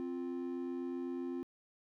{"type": "tone pair together", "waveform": "triangle", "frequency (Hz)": [261.6, 349.5], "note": ["C4", "F4"], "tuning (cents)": [0, 1], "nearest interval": "perfect fourth", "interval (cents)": 501, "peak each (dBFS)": [-37, -38], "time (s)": [0, 1.43], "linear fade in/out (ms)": 0, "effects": ["tanh soft clip ceiling -27 dBFS"]}